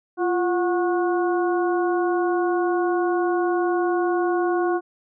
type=harmonic tone with a mistuned harmonic; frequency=364.4 Hz; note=F#4; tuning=26 cents flat; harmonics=1 / 2 / 3 / 4; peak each=-20 / -26 / -30 / -32 dBFS; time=0.17-4.81 s; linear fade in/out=50 ms; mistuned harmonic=1; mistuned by=-82 cents; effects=none